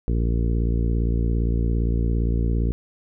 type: harmonic tone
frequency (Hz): 57.5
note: A#1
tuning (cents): -23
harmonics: 1 / 2 / 3 / 4 / 5 / 6 / 7 / 8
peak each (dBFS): -20 / -26 / -30 / -32 / -34 / -36 / -37 / -38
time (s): 0.08-2.72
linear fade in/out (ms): 0
effects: none